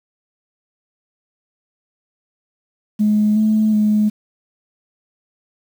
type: tone with pitch steps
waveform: sine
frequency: 211.1 / 216.1 / 211.7 Hz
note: G#3 / A3 / G#3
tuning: +29 / -31 / +33 cents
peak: -11 dBFS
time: 2.99-4.1 s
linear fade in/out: 20 ms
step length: 370 ms
effects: tanh soft clip ceiling -7 dBFS + 7-bit